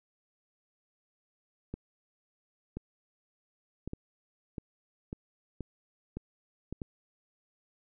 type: clicks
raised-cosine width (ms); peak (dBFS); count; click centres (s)
3; -24; 10; 1.74 / 2.77 / 3.876 / 3.934 / 4.582 / 5.129 / 5.607 / 6.17 / 6.726 / 6.818
effects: none